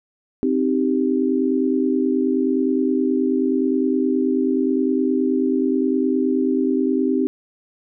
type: chord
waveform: sine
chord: C minor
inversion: none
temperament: equal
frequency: 261.6 / 311.1 / 392 Hz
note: C4 / Eb4 / G4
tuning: 0 / 0 / 0 cents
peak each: -19 / -22 / -22 dBFS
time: 0.43-7.27 s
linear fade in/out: 0 ms
effects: none